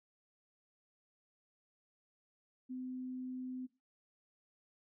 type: tone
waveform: sine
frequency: 255.3 Hz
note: C4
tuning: 42 cents flat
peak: -40 dBFS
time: 2.69-3.67 s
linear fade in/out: 20 ms
effects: noise-tail reverb RT60 0.3 s tail -18 dB re dry